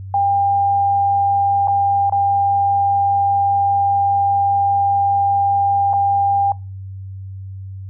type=tone with dropouts; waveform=sine; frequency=799 Hz; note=G5; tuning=33 cents sharp; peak=-13 dBFS; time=0.14-6.52 s; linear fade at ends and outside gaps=2 ms; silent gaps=1.674-1.681 / 2.097-2.123 / 5.932-5.936 s; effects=noise-tail reverb RT60 0.3 s tail -23 dB re dry + added 96 Hz sine -28 dBFS peak until 7.89 s